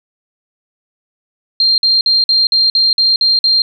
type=tone bursts; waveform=sine; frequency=4186 Hz; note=C8; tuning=in tune; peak=-8 dBFS; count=9; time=1.6-3.62 s; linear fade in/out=2 ms; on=180 ms; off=50 ms; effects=none